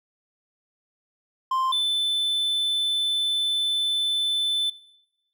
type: tone pair in turn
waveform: triangle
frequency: 1046.5 / 3520 Hz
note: C6 / A7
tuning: 0 / 0 cents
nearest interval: octave + major sixth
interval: 2100 cents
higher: second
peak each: -19 dBFS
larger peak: neither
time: 1.51-1.72 / 1.72-4.7 s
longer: second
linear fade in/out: 5 ms
effects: noise-tail reverb RT60 1.0 s tail -23 dB re dry